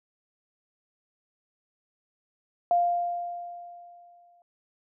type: tone with exponential decay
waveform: sine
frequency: 698.5 Hz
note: F5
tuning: in tune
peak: -18 dBFS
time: 2.71-4.42 s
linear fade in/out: 1 ms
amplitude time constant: 370 ms
effects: none